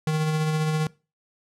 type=tone with tremolo; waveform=square; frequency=155.56 Hz; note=D#3; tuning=in tune; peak=-21 dBFS; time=0.07-0.87 s; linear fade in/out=2 ms; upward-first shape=sine; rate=15 Hz; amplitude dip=30%; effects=noise-tail reverb RT60 0.3 s tail -21 dB re dry + low-pass 10000 Hz 12 dB/octave